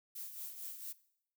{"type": "noise with tremolo", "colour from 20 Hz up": "violet", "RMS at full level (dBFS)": -43, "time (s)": [0.15, 0.93], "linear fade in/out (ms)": 10, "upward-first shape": "triangle", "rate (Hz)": 4.4, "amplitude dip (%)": 65, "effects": ["noise-tail reverb RT60 0.7 s tail -19 dB re dry"]}